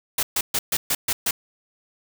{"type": "noise bursts", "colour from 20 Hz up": "white", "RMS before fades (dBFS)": -22, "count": 7, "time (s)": [0.18, 1.31], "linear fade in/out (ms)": 5, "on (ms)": 50, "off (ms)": 130, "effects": []}